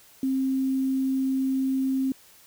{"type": "tone with quantisation", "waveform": "sine", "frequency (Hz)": 265.1, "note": "C4", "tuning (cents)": 23, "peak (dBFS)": -22, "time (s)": [0.23, 2.12], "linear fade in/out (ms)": 2, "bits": 8, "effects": ["white hiss -54 dBFS RMS until 2.46 s"]}